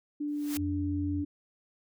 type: tone with pitch glide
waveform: sine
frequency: 293.8 to 290.8 Hz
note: D4 to D4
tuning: +1 to -17 cents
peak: -30 dBFS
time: 0.2-1.25 s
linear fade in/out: 10 ms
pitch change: -18 cents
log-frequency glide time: 0.38-0.86 s
type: noise with exponential growth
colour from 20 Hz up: white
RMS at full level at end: -35 dBFS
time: 0.28-0.57 s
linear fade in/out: 0 ms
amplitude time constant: 61 ms
type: tone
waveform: sine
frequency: 88.3 Hz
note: F2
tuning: 20 cents sharp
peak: -32 dBFS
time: 0.56-1.25 s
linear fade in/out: 50 ms
effects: none